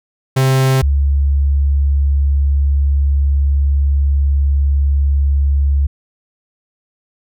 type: tone pair in turn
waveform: 45% pulse / sine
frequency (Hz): 132.3 / 70.08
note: C3 / C#2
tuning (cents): +20 / +19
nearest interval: major seventh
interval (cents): 1101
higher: first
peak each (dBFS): -10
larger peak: neither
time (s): 0.36-0.82 / 0.82-5.87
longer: second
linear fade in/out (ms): 10
effects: none